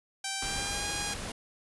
5% pulse tone with pitch glide, 780 to 817.8 Hz, G5 to G#5, -9 to -27 cents, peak -20 dBFS, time 0.24-1.14 s, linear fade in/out 5 ms, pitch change +82 cents, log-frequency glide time 0.4-0.86 s
pink noise, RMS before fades -38 dBFS, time 0.42-1.32 s, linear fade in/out 5 ms
effects resampled to 24000 Hz

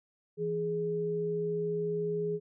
sine tone pair together, 165.6 / 417.3 Hz, E3 / G#4, +8 / +8 cents, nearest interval octave + major third, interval 1600 cents, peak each -36 / -30 dBFS, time 0.37-2.4 s, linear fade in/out 50 ms, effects none

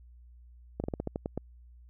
slowing click train, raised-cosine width 2 ms, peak -19 dBFS, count 9, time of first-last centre 0.8-1.376 s, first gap 39 ms, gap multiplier 1.17, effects added 60 Hz sine -51 dBFS peak until 1.89 s

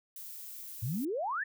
violet noise, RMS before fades -45 dBFS, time 0.16-1.05 s, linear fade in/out 2 ms
sine exponential sweep, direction up, 103.7 to 1875 Hz, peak -31 dBFS, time 0.82-1.44 s, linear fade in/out 10 ms
effects none

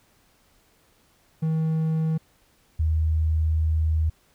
triangle / sine tone pair in turn, 159.4 / 79.1 Hz, D#3 / D#2, +42 / +29 cents, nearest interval octave, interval 1213 cents, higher first, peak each -19 dBFS, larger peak neither, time 1.42-2.18 / 2.79-4.1 s, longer second, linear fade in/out 10 ms, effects pink hiss -62 dBFS RMS until 4.34 s

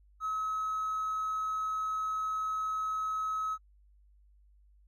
triangle tone with hard clipping, 1284 Hz, E6, 46 cents flat, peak -31 dBFS, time 0.2-3.58 s, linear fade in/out 50 ms, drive 4 dB, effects added 50 Hz sine -59 dBFS peak until 4.87 s + AAC 48 kbps

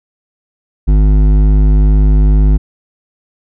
sine tone with hard clipping, 51.1 Hz, G#1, 27 cents flat, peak -7 dBFS, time 0.87-2.58 s, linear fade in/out 20 ms, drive 11 dB, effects none

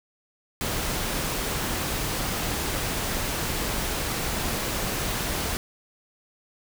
pink noise, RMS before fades -28 dBFS, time 0.61-5.57 s, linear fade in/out 0 ms, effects none

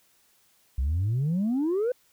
sine exponential sweep, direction up, 61 to 516 Hz, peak -21 dBFS, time 0.78-1.92 s, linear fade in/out 5 ms, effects tanh soft clip ceiling -21 dBFS + white hiss -64 dBFS RMS until 2.12 s

